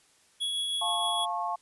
square tone with tremolo, 3354 Hz, G#7, 16 cents sharp, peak -28 dBFS, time 0.4-1.26 s, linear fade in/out 20 ms, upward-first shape triangle, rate 6.4 Hz, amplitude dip 25%
sine chord, F augmented, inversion none, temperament just, 698.5 / 873.1 / 1091.3 Hz, F5 / A5 / C#6, 0 / -14 / -27 cents, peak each -33 dBFS, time 0.81-1.56 s, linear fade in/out 10 ms
effects white hiss -63 dBFS RMS until 1.61 s + resampled to 24000 Hz

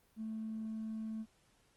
sine tone with hard clipping, 220 Hz, A3, in tune, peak -39 dBFS, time 0.16-1.26 s, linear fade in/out 50 ms, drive 1 dB, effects pink hiss -71 dBFS RMS until 1.76 s + Opus 24 kbps

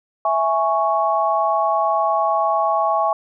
sine chord, C# minor, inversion first, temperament equal, 659.3 / 830.6 / 1108.7 Hz, E5 / G#5 / C#6, 0 / 0 / 0 cents, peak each -20 dBFS, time 0.25-3.13 s, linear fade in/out 2 ms, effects none

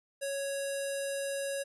square tone with low-pass filter, 554.4 Hz, C#5, in tune, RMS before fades -35 dBFS, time 0.21-1.64 s, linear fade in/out 20 ms, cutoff 10000 Hz, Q 4, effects none

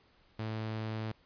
sawtooth tone, 110 Hz, A2, in tune, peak -31 dBFS, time 0.39-1.12 s, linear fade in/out 5 ms, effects pink hiss -66 dBFS RMS until 1.25 s + resampled to 11025 Hz

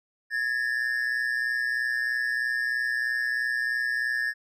triangle tone pair together, 1676 / 1799.1 Hz, G#6 / A6, +15 / +38 cents, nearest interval minor second, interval 123 cents, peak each -26 dBFS, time 0.3-4.34 s, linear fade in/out 50 ms, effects none

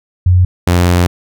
sine / sawtooth tone pair in turn, 90.5 / 88.23 Hz, F#2 / F2, -38 / +18 cents, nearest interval unison, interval 44 cents, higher first, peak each -5 / -4 dBFS, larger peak second, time 0.26-0.45 / 0.67-1.07 s, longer second, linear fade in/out 5 ms, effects none

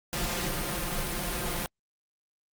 pink noise with comb filter, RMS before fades -31 dBFS, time 0.13-1.66 s, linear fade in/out 0 ms, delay 5.7 ms, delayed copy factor +0.7, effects Opus 48 kbps

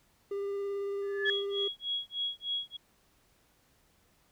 triangle tone with vibrato, 399.6 Hz, G4, 33 cents sharp, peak -30 dBFS, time 0.31-1.68 s, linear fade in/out 5 ms, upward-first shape sine, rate 18 Hz, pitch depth 11 cents each way
sine tone with exponential growth, 1723 Hz, A6, 37 cents flat, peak -23 dBFS, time 1.02-1.3 s, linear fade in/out 2 ms, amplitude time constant 60 ms
sine tone with tremolo, 3322 Hz, G#7, in tune, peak -29 dBFS, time 1.25-2.77 s, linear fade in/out 10 ms, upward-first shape sine, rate 3.3 Hz, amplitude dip 100%
effects tanh soft clip ceiling -15 dBFS + pink hiss -68 dBFS RMS until 4.31 s

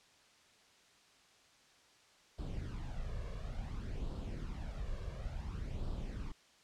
brown noise with flanger, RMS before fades -41 dBFS, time 2.38-6.32 s, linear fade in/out 5 ms, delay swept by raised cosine 0.23 to 1.83 ms, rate 0.57 Hz, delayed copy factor +0.65, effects white hiss -65 dBFS RMS until 6.63 s + low-pass 6000 Hz 12 dB/octave

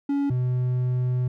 triangle tone pair in turn, 281.8 / 125.53 Hz, C#4 / B2, +29 / +29 cents, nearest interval octave + major second, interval 1400 cents, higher first, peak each -19 / -19 dBFS, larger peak neither, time 0.09-0.3 / 0.3-1.28 s, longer second, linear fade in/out 5 ms, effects none

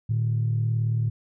sine tone pair together, 113 / 151.49 Hz, A2 / D#3, +47 / -46 cents, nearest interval perfect fourth, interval 507 cents, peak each -21 / -29 dBFS, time 0.09-1.1 s, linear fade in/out 10 ms, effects tanh soft clip ceiling -15 dBFS

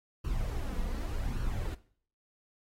brown noise with flanger, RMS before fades -33 dBFS, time 0.24-1.75 s, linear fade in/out 10 ms, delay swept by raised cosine 0.69 to 4.19 ms, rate 0.86 Hz, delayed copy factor +0.55, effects noise-tail reverb RT60 0.5 s tail -17 dB re dry + AAC 48 kbps

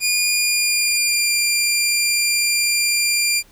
15% pulse tone with pitch glide, 2431 to 2388 Hz, D#7 to D7, -41 to +28 cents, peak -9 dBFS, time 0-3.43 s, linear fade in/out 50 ms, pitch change -31 cents, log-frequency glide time 0.27-1.32 s, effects pink hiss -52 dBFS RMS until 3.51 s

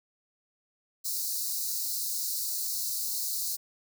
white high-pass noise, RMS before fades -32 dBFS, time 1.04-3.57 s, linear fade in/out 20 ms, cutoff 4000 Hz, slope 96 dB/octave, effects none

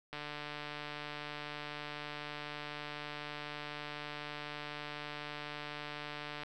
click train, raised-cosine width 0.3 ms, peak -26 dBFS, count 934, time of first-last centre 0.13-6.434 s, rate 148 Hz, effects none

